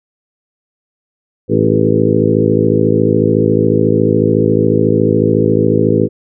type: harmonic tone with a mistuned harmonic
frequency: 54 Hz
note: A1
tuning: 32 cents flat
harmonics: 2 / 3 / 4 / 5 / 6 / 7 / 8 / 9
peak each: -17 / -17 / -17 / -17 / -17 / -17 / -17 / -17 dBFS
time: 1.48-6.09 s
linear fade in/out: 50 ms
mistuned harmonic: 7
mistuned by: +41 cents
effects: none